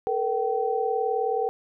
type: tone cluster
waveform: sine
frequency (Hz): 439.2 / 478.4 / 770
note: A4 / A#4 / G5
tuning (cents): -3 / +45 / -31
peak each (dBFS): -27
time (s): 0.07-1.49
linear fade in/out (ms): 0
effects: none